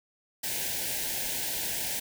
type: band-stop noise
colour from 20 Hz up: white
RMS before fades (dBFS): -32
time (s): 0.43-2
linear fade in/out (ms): 10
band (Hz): 950 to 1500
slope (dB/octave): 96
effects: none